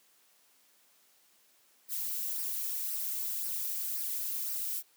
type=noise with flanger; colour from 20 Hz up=violet; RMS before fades=-35 dBFS; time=1.88-4.83 s; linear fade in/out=50 ms; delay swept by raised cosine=0.28 to 2.48 ms; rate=1.9 Hz; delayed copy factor=-0.55; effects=white hiss -66 dBFS RMS until 4.96 s + high-pass 200 Hz 12 dB/octave